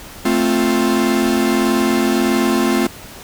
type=chord; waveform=45% pulse; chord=F major; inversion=first; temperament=equal; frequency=220 / 261.6 / 349.2 Hz; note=A3 / C4 / F4; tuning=0 / 0 / 0 cents; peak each=-18 dBFS; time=0.25-2.87 s; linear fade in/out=5 ms; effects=pink hiss -36 dBFS RMS until 3.23 s